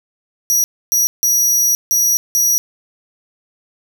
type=tone bursts at uneven times; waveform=sawtooth; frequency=5790 Hz; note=F#8; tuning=38 cents flat; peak=-9 dBFS; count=5; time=0.5-0.64 / 0.92-1.07 / 1.23-1.75 / 1.91-2.17 / 2.35-2.58 s; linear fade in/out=0 ms; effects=none